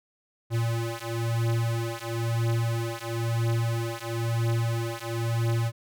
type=beating tone pair; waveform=square; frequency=115.1 / 116.1 Hz; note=A#2 / A#2; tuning=-22 / -7 cents; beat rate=1 Hz; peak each=-29 dBFS; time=0.5-5.72 s; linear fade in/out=50 ms; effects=none